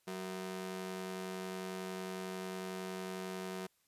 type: ring-modulated tone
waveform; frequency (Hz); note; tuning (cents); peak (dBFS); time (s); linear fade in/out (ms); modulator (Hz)
sawtooth; 281.2; C#4; +25; -33; 0.07-3.67; 10; 95.1
effects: white hiss -75 dBFS RMS until 3.87 s + resampled to 32000 Hz